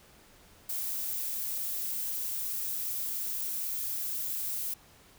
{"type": "noise with high-pass filter sweep", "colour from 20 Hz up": "violet", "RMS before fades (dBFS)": -34, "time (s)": [0.69, 4.74], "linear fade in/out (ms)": 5, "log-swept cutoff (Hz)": [690, 250], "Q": 5.3, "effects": ["pink hiss -58 dBFS RMS until 5.18 s"]}